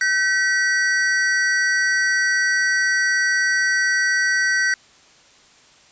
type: tone pair together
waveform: square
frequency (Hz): 1533.2 / 1934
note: G6 / B6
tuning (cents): -39 / -37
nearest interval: major third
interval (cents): 402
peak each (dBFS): -20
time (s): 0.01-4.74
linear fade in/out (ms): 2
effects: white hiss -51 dBFS RMS until 5.91 s + resampled to 16000 Hz